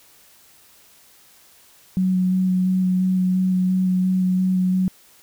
sine tone with vibrato, 185 Hz, F#3, in tune, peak -16 dBFS, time 1.97-4.88 s, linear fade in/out 0 ms, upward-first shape square, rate 2.9 Hz, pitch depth 10 cents each way, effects white hiss -52 dBFS RMS until 5.22 s

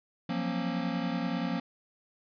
square chord, Gb major seventh, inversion third, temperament equal with one note detuned, 174.61 / 185 / 233.1 / 270.1 Hz, F3 / Gb3 / Bb3 / Db4, 0 / 0 / 0 / -45 cents, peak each -35 / -39 / -35 / -36 dBFS, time 0.29-1.6 s, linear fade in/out 5 ms, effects resampled to 11025 Hz + 11-bit

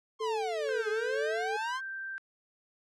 45% pulse exponential two-way sweep, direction down then up, 1087 to 410.6 to 1087 Hz, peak -33 dBFS, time 0.19-1.81 s, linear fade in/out 50 ms, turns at 0.89 s
sine tone with tremolo, 440 Hz, A4, in tune, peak -30 dBFS, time 0.2-1.57 s, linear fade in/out 10 ms, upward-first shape triangle, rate 2.2 Hz, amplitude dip 45%
sine tone, 1568 Hz, G6, in tune, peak -36 dBFS, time 0.69-2.18 s, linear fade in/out 0 ms
effects low-pass 6000 Hz 12 dB/octave

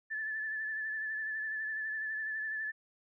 sine tone with vibrato, 1744 Hz, A6, 16 cents flat, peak -34 dBFS, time 0.1-2.72 s, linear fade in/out 20 ms, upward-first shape sine, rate 12 Hz, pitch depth 33 cents each way, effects none

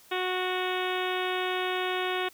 harmonic tone with a mistuned harmonic, 367.5 Hz, F#4, 12 cents flat, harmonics 1 / 2 / 3 / 4 / 5 / 6 / 7 / 8 / 9 / 10, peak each -31 / -34 / -36 / -37 / -38 / -39 / -39 / -40 / -41 / -41 dBFS, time 0.11-2.29 s, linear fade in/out 10 ms, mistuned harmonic 6, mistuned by +18 cents, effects white hiss -56 dBFS RMS until 2.33 s

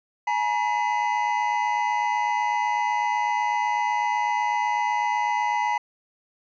triangle tone cluster, 844 / 952 / 2021 Hz, G#5 / A#5 / B6, +28 / +36 / +39 cents, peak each -23 / -23 / -28 dBFS, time 0.27-5.78 s, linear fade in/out 5 ms, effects resampled to 16000 Hz

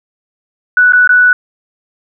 sine tone with dropouts, 1480 Hz, F#6, in tune, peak -4 dBFS, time 0.77-1.33 s, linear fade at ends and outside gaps 2 ms, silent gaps 0.923-0.933 / 1.075-1.092 s, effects none

